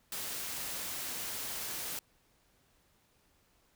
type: noise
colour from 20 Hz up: white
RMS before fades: -39 dBFS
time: 0.12-1.99 s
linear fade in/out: 2 ms
effects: pink hiss -70 dBFS RMS until 3.75 s